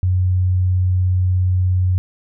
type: tone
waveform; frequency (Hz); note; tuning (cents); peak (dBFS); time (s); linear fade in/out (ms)
sine; 91.7; F#2; -15; -13; 0.03-1.98; 0
effects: none